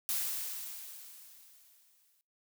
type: noise with exponential decay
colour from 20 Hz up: blue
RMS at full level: -32 dBFS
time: 0.09-2.21 s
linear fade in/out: 0 ms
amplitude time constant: 460 ms
effects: noise-tail reverb RT60 0.3 s tail -24 dB re dry